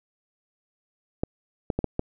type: clicks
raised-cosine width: 2 ms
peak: -11 dBFS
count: 5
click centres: 1.235 / 1.702 / 1.79 / 1.843 / 1.994 s
effects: none